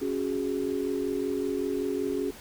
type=chord; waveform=sine; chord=C# suspended fourth; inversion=none; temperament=equal; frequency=277.2 / 370 / 415.3 Hz; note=C#4 / F#4 / G#4; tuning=0 / 0 / 0 cents; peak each=-31 dBFS; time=0.01-2.31 s; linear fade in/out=10 ms; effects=pink hiss -47 dBFS RMS until 2.4 s